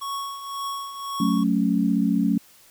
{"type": "tone with tremolo", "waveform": "square", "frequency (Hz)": 1108.7, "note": "C#6", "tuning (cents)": 0, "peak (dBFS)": -27, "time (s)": [0.01, 1.44], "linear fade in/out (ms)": 10, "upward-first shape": "triangle", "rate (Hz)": 1.9, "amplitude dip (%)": 65}
{"type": "chord", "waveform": "sine", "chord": "F# minor", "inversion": "none", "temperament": "equal", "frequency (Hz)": [185, 220, 277.2], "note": ["F#3", "A3", "C#4"], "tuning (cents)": [0, 0, 0], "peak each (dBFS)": [-23, -22, -23], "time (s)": [1.2, 2.38], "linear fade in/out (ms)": 5}
{"effects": ["white hiss -53 dBFS RMS until 2.7 s"]}